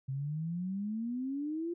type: exponential sweep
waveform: sine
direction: up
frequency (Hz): 130.8 to 350.2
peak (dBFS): -33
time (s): 0.08-1.74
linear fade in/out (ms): 10
effects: none